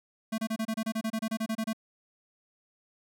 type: tone bursts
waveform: square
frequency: 222 Hz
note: A3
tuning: 16 cents sharp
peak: -29 dBFS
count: 16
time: 0.32-1.732 s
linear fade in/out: 10 ms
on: 62 ms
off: 28 ms
effects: none